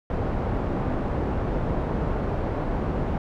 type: low-pass noise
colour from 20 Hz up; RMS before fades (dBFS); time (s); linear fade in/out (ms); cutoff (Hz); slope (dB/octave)
pink; -26; 0.1-3.18; 2; 840; 12
effects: none